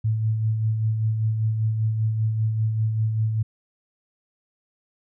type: tone with tremolo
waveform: sine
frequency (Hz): 110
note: A2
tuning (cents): 0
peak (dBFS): -18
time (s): 0.04-3.43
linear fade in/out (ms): 10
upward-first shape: sine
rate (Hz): 5.1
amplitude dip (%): 40
effects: none